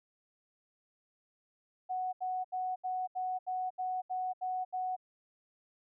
sine tone bursts, 740 Hz, F#5, in tune, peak -32 dBFS, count 10, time 1.89-4.965 s, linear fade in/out 20 ms, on 240 ms, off 75 ms, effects none

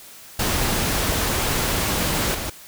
pink noise with level steps, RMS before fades -22 / -28 dBFS, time 0.39-2.5 s, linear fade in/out 5 ms, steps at 2.34 s, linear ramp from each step 10 ms, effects white hiss -43 dBFS RMS until 2.67 s

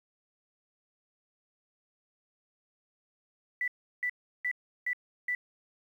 sine tone bursts, 1975.5 Hz, B6, in tune, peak -28 dBFS, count 5, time 3.61-5.35 s, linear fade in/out 2 ms, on 68 ms, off 350 ms, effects 10-bit

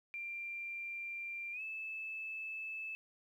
sine tone with pitch glide, 2374 to 2619 Hz, D7 to E7, +18 to -12 cents, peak -40 dBFS, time 0.14-2.95 s, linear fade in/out 0 ms, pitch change +170 cents, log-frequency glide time 1.52-1.62 s, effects 12-bit

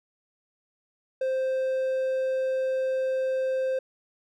triangle tone, 523.3 Hz, C5, in tune, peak -22 dBFS, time 1.21-3.79 s, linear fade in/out 5 ms, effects none

